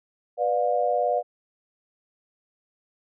sine chord, B diminished, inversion none, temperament just, 493.9 / 592.7 / 711.2 Hz, B4 / D5 / F5, 0 / +16 / +31 cents, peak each -26 / -25 / -24 dBFS, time 0.37-1.23 s, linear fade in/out 50 ms, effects none

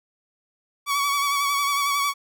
sawtooth tone with vibrato, 1132 Hz, C#6, 36 cents sharp, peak -17 dBFS, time 0.86-2.14 s, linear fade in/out 50 ms, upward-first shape sine, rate 11 Hz, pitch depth 33 cents each way, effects none

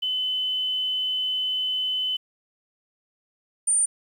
sine tone pair in turn, 3026 / 9026 Hz, F#7 / C#9, +38 / +30 cents, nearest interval octave + perfect fifth, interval 1892 cents, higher second, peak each -23 / -18 dBFS, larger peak second, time 0.02-2.17 / 3.67-3.86 s, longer first, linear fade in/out 10 ms, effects 9-bit

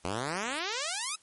5% pulse exponential sweep, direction up, 83 to 1318.5 Hz, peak -20 dBFS, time 0.04-1.16 s, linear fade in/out 10 ms, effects white hiss -62 dBFS RMS until 1.22 s + MP3 48 kbps

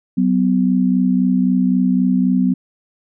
sine tone pair together, 187.78 / 251.6 Hz, F#3 / B3, +26 / +32 cents, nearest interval perfect fourth, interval 506 cents, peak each -15 dBFS, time 0.17-2.54 s, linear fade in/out 10 ms, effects none

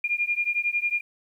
sine beating tone pair, 2408 / 2419 Hz, D7 / D#7, +43 / -49 cents, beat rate 11 Hz, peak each -26 dBFS, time 0.04-1.01 s, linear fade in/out 5 ms, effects 10-bit

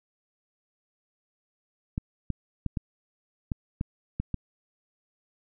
clicks, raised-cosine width 5 ms, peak -16 dBFS, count 8, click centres 1.979 / 2.303 / 2.663 / 2.772 / 3.518 / 3.811 / 4.2 / 4.343 s, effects none

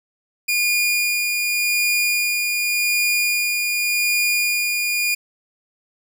sawtooth tone with tremolo, 2430 Hz, D#7, 42 cents flat, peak -13 dBFS, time 0.48-5.15 s, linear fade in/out 10 ms, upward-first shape sine, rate 0.87 Hz, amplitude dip 30%, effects none

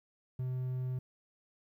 triangle tone, 127.8 Hz, C3, 40 cents flat, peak -31 dBFS, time 0.39-0.99 s, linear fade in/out 5 ms, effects 12-bit

